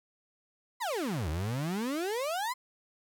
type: exponential two-way sweep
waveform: 35% pulse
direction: down then up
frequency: 1058 to 73.42 to 1058 Hz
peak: -29 dBFS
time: 0.8-2.54 s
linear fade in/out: 20 ms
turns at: 1.29 s
effects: none